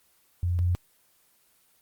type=tone pair in turn; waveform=sine; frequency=88 / 88.61 Hz; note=F2 / F2; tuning=+14 / +26 cents; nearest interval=unison; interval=12 cents; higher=second; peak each=-23 / -21 dBFS; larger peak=second; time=0.43-0.59 / 0.59-0.75 s; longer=neither; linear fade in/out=0 ms; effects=white hiss -64 dBFS RMS until 1.81 s + Opus 24 kbps